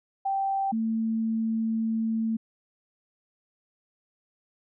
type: tone pair in turn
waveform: sine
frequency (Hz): 781 / 223.8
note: G5 / A3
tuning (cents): -7 / +30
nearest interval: octave + minor seventh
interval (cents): 2163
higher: first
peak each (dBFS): -24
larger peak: neither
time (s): 0.25-0.72 / 0.72-2.37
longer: second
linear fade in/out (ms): 10
effects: none